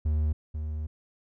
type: tone pair in turn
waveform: triangle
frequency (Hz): 76.5 / 76.87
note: D#2 / D#2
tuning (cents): -29 / -20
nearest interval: unison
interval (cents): 9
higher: second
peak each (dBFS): -21 / -28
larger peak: first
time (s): 0.05-0.33 / 0.54-0.87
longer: second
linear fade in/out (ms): 10
effects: none